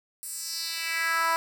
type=tone with high-pass filter sweep; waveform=10% pulse; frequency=329.6 Hz; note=E4; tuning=in tune; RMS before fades=-29 dBFS; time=0.23-1.36 s; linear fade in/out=0 ms; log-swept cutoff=10000 to 910 Hz; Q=2.3; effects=none